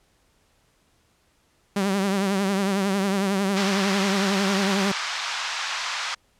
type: tone with vibrato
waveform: sawtooth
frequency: 196 Hz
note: G3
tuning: in tune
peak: -17 dBFS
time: 1.76-4.92 s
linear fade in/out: 5 ms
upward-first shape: triangle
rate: 11 Hz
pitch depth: 80 cents each way
type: band-pass noise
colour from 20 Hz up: pink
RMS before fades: -29 dBFS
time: 3.56-6.15 s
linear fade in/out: 10 ms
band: 940 to 6100 Hz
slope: 24 dB/octave
effects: pink hiss -64 dBFS RMS until 6.39 s + low-pass 11000 Hz 12 dB/octave